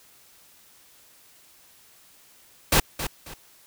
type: noise with echo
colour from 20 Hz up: pink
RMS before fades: -18 dBFS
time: 2.72-2.8 s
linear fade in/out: 5 ms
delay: 270 ms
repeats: 2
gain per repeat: -11 dB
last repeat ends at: 3.34 s
effects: white hiss -55 dBFS RMS until 3.66 s